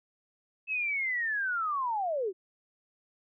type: linear sweep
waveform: sine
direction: down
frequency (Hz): 2621 to 349.2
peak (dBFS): -28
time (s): 0.67-2.33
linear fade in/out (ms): 50
effects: none